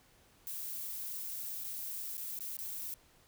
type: noise with dropouts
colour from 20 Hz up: violet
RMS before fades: -41 dBFS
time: 0.47-2.94 s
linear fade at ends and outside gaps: 0 ms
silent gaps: 1.638-1.644 / 2.17-2.178 / 2.39-2.406 / 2.568-2.589 s
effects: pink hiss -65 dBFS RMS until 3.27 s